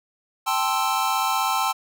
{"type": "chord", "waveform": "square", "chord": "A minor seventh", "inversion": "third", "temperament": "equal", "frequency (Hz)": [784, 880, 1046.5, 1318.5], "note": ["G5", "A5", "C6", "E6"], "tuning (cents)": [0, 0, 0, 0], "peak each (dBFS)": -27, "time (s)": [0.46, 1.73], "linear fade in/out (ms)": 20, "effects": []}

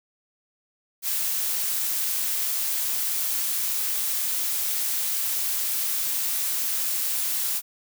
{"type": "noise", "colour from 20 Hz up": "blue", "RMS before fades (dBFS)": -26, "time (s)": [1.02, 7.62], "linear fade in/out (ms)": 50, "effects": []}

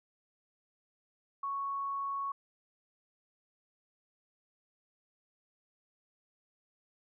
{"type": "tone", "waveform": "sine", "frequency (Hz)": 1108.7, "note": "C#6", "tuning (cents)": 0, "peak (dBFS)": -33, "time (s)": [1.43, 2.32], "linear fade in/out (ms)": 5, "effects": []}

